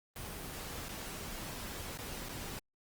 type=noise with dropouts; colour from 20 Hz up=pink; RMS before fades=-43 dBFS; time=0.16-2.59 s; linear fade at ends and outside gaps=1 ms; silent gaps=0.885-0.891 / 1.974-1.987 / 2.286-2.292 s; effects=Opus 24 kbps

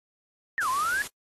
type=exponential two-way sweep; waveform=sine; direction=down then up; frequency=1900 to 997 to 1724 Hz; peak=-24 dBFS; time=0.58-1.02 s; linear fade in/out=0 ms; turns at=0.69 s
type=noise; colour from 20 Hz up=white; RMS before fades=-37 dBFS; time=0.61-1.08 s; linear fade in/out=10 ms
effects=noise-tail reverb RT60 0.1 s tail -26 dB re dry + AAC 32 kbps

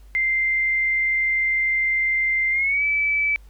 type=tone with pitch glide; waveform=sine; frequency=2089 to 2305 Hz; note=C7 to D7; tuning=-3 to -33 cents; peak=-18 dBFS; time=0.15-3.36 s; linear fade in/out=0 ms; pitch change=+170 cents; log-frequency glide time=2.51-2.84 s; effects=added 50 Hz sine -43 dBFS peak until 3.49 s + pink hiss -60 dBFS RMS until 3.49 s

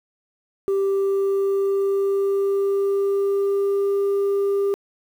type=tone with pitch glide; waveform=sine; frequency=392 to 398.4 Hz; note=G4 to G4; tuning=0 to +28 cents; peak=-15 dBFS; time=0.68-4.74 s; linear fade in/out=0 ms; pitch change=+28 cents; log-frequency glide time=0.89-3.97 s; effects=tanh soft clip ceiling -17 dBFS + 8-bit

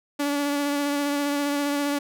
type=tone with vibrato; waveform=sawtooth; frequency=286.8 Hz; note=D4; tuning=41 cents flat; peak=-19 dBFS; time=0.19-1.99 s; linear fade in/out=10 ms; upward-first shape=sine; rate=15 Hz; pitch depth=18 cents each way; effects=none

